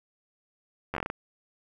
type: slowing click train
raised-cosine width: 0.5 ms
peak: -16 dBFS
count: 8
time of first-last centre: 0.94-1.101 s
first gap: 11 ms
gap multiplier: 1.24
effects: 9-bit